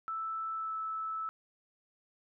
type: tone with pitch glide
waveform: sine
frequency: 1318.5 to 1309.4 Hz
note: E6 to E6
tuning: 0 to -12 cents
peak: -34 dBFS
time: 0.08-1.29 s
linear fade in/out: 0 ms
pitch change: -12 cents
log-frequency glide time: 0.54-0.74 s
effects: none